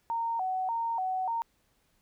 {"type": "tone with vibrato", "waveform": "sine", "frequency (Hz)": 830.6, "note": "G#5", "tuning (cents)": 0, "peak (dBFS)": -28, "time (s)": [0.1, 1.42], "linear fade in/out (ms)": 0, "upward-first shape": "square", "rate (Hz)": 1.7, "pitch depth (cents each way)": 180, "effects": ["pink hiss -71 dBFS RMS until 2.01 s"]}